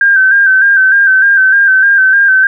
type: tone with vibrato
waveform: sine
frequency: 1570 Hz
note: G6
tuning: 2 cents sharp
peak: -4 dBFS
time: 0.01-2.47 s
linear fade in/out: 2 ms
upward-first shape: square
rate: 3.3 Hz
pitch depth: 40 cents each way
effects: none